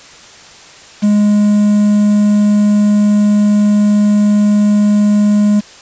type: tone with quantisation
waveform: triangle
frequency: 207.7 Hz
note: G#3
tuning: in tune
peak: -5 dBFS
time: 1.02-5.61 s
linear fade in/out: 20 ms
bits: 5
effects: white hiss -37 dBFS RMS until 5.81 s + resampled to 16000 Hz